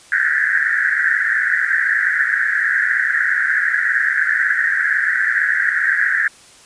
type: band-pass noise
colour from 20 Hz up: white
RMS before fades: -17 dBFS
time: 0.12-6.28 s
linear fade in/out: 2 ms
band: 1500 to 1900 Hz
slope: 96 dB/octave
effects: white hiss -45 dBFS RMS until 6.65 s + resampled to 22050 Hz